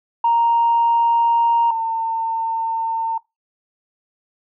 sine tone pair in turn, 932 / 904.9 Hz, A#5 / A5, -1 / +48 cents, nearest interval minor second, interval 51 cents, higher first, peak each -12 / -18 dBFS, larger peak first, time 0.24-1.71 / 1.71-3.18 s, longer neither, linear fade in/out 5 ms, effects noise-tail reverb RT60 0.2 s tail -22 dB re dry + tanh soft clip ceiling -8 dBFS

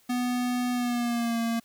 square tone with pitch glide, 246.9 to 230.4 Hz, B3 to A#3, 0 to -20 cents, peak -26 dBFS, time 0.09-1.6 s, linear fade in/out 10 ms, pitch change -120 cents, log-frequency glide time 0.72-1.39 s, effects white hiss -62 dBFS RMS until 1.64 s

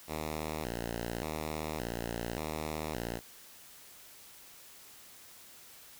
5% pulse tone with vibrato, 67.2 Hz, C2, 47 cents sharp, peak -24 dBFS, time 0.07-3.21 s, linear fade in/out 50 ms, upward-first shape square, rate 0.87 Hz, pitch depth 250 cents each way, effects white hiss -54 dBFS RMS until 5.99 s

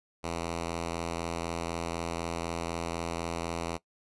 5% pulse tone, 84 Hz, E2, 33 cents sharp, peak -21 dBFS, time 0.23-3.78 s, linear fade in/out 20 ms, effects noise-tail reverb RT60 0.1 s tail -20 dB re dry + resampled to 24000 Hz

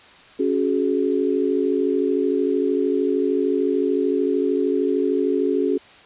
sine chord, C# suspended fourth, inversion none, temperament equal with one note detuned, 277.2 / 370 / 423.3 Hz, C#4 / F#4 / G#4, 0 / 0 / +33 cents, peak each -22 dBFS, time 0.39-5.78 s, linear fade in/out 10 ms, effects white hiss -47 dBFS RMS until 6.05 s + resampled to 8000 Hz

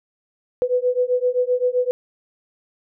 sine beating tone pair, 494 / 501.7 Hz, B4 / B4, 0 / +27 cents, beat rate 7.7 Hz, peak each -20 dBFS, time 0.62-1.91 s, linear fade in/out 0 ms, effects none

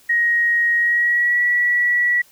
sine tone with pitch glide, 1883 to 1940.4 Hz, A#6 to B6, +17 to -31 cents, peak -14 dBFS, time 0.09-2.22 s, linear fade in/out 10 ms, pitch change +52 cents, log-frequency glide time 0.76-1.42 s, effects white hiss -52 dBFS RMS until 2.31 s

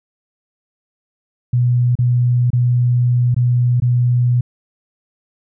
sine tone with dropouts, 122.6 Hz, B2, 12 cents flat, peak -11 dBFS, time 1.53-4.41 s, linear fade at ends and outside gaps 5 ms, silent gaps 1.954-1.988 / 2.504-2.531 / 3.345-3.364 / 3.801-3.821 s, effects none

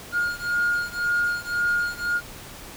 triangle beating tone pair, 1423 / 1424.9 Hz, F6 / F6, +32 / +34 cents, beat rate 1.9 Hz, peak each -22 / -23 dBFS, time 0.12-2.21 s, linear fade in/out 50 ms, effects tanh soft clip ceiling -14 dBFS + pink hiss -41 dBFS RMS until 2.76 s

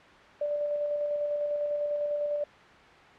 sine tone with tremolo, 587.3 Hz, D5, in tune, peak -26 dBFS, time 0.41-2.44 s, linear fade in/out 5 ms, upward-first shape square, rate 10 Hz, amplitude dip 25%, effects white hiss -51 dBFS RMS until 3.18 s + low-pass 2000 Hz 12 dB/octave

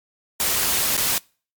white noise with dropouts, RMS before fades -21 dBFS, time 0.4-1.18 s, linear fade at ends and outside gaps 0 ms, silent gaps 0.967-0.977 s, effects noise-tail reverb RT60 0.4 s tail -26 dB re dry + MP3 96 kbps

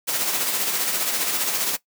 white noise with tremolo, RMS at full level -22 dBFS, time 0.07-1.77 s, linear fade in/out 20 ms, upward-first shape sine, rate 15 Hz, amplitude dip 40%, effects noise-tail reverb RT60 0.1 s tail -18 dB re dry + high-pass 200 Hz 12 dB/octave

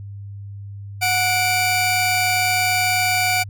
sawtooth tone pair together, 733 / 2333 Hz, F#5 / D7, -16 / -12 cents, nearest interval octave + minor sixth, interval 2004 cents, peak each -16 dBFS, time 1.01-3.44 s, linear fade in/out 20 ms, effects added 100 Hz sine -31 dBFS peak until 3.49 s

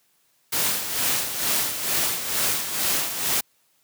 white noise with tremolo, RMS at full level -22 dBFS, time 0.52-3.41 s, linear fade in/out 10 ms, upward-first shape sine, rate 2.2 Hz, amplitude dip 60%, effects white hiss -65 dBFS RMS until 3.83 s + high-pass 80 Hz 12 dB/octave

